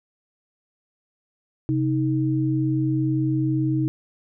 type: tone pair together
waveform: sine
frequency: 132.1 / 314.2 Hz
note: C3 / D#4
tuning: +17 / +17 cents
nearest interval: octave + minor third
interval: 1500 cents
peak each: -22 / -22 dBFS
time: 1.69-3.88 s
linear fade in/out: 0 ms
effects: none